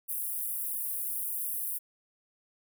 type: high-pass noise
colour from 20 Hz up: pink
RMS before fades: -34 dBFS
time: 0.08-1.79 s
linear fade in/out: 20 ms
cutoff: 10000 Hz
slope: 48 dB/octave
effects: none